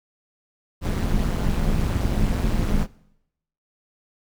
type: noise with amplitude modulation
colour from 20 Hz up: brown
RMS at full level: -18 dBFS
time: 0.81-2.87 s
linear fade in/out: 50 ms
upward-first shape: sine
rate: 180 Hz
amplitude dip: 80%
effects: noise-tail reverb RT60 0.8 s tail -21 dB re dry